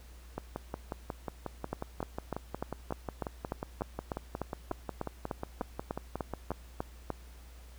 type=two click trains; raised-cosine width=1 ms; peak=-19 / -21 dBFS; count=19 / 35; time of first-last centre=1.73-7.103 / 0.38-6.517 s; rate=3.35 / 5.54 Hz; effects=added 60 Hz sine -49 dBFS peak until 7.78 s + pink hiss -59 dBFS RMS until 7.78 s